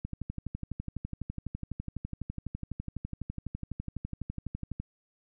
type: click train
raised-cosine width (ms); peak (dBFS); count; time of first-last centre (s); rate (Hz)
5; -23; 58; 0.05-4.8; 12
effects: none